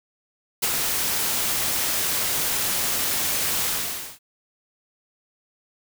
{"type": "noise with ADSR envelope", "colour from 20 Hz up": "white", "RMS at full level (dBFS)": -20, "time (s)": [0.62, 4.19], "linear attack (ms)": 15, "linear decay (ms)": 28, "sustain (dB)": -4, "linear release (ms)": 520, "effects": []}